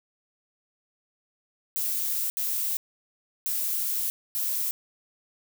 violet noise bursts at uneven times, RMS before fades -28 dBFS, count 4, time 1.76-2.3 / 2.37-2.77 / 3.46-4.1 / 4.35-4.71 s, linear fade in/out 0 ms, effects none

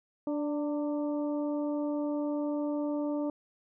harmonic tone with a mistuned harmonic, 293.7 Hz, D4, in tune, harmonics 1 / 2 / 3 / 4, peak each -30 / -35 / -44 / -49 dBFS, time 0.27-3.3 s, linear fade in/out 2 ms, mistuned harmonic 3, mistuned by +46 cents, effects none

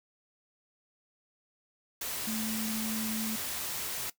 sine tone in noise, 220 Hz, A3, in tune, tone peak -33 dBFS, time 2.27-3.36 s, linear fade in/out 5 ms, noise white, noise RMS -36 dBFS, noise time 2.01-4.1 s, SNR 0 dB, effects noise-tail reverb RT60 0.1 s tail -17 dB re dry

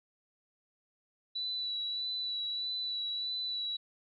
sine tone with vibrato, 3951 Hz, B7, in tune, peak -33 dBFS, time 1.35-3.77 s, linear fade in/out 10 ms, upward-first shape sine, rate 1.6 Hz, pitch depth 21 cents each way, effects none

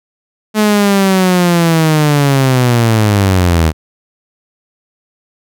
sawtooth linear sweep, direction down, 215.6 to 76.9 Hz, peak -4 dBFS, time 0.54-3.73 s, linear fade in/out 50 ms, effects none

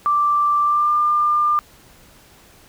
sine tone with pitch glide, 1174.7 to 1198.7 Hz, D6 to D6, 0 to +35 cents, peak -14 dBFS, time 0.06-1.59 s, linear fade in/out 0 ms, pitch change +35 cents, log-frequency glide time 0.63-0.93 s, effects pink hiss -49 dBFS RMS until 2.68 s

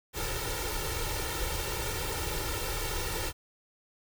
pink noise with comb filter, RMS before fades -33 dBFS, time 0.13-3.33 s, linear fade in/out 50 ms, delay 2.2 ms, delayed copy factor +1, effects none

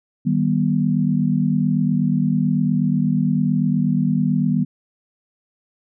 sine chord, Eb augmented, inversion none, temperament just, 155.56 / 194.45 / 243.1 Hz, Eb3 / G3 / B3, 0 / -14 / -27 cents, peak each -20 dBFS, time 0.25-4.65 s, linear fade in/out 20 ms, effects none

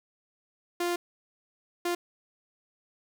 sawtooth tone bursts at uneven times, 349.2 Hz, F4, in tune, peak -23 dBFS, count 2, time 0.8-0.96 / 1.85-1.95 s, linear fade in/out 5 ms, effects none

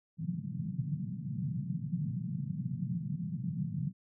white band-pass noise, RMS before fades -36 dBFS, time 0.17-3.93 s, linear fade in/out 50 ms, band 120 to 190 Hz, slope 48 dB/octave, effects none

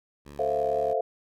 10% pulse tone with vibrato, 70.8 Hz, C#2, 37 cents sharp, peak -35 dBFS, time 0.25-0.94 s, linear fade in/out 20 ms, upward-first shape sine, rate 4.2 Hz, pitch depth 44 cents each way
sine chord, F major seventh, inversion first, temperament equal, 440 / 523.3 / 659.3 / 698.5 Hz, A4 / C5 / E5 / F5, 0 / 0 / 0 / 0 cents, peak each -29 dBFS, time 0.39-1.01 s, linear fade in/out 5 ms
effects none

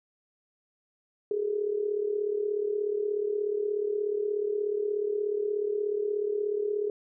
sine tone with amplitude modulation, 415.3 Hz, G#4, in tune, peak -23 dBFS, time 1.31-6.9 s, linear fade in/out 2 ms, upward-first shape sine, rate 36.7 Hz, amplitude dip 70%, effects none

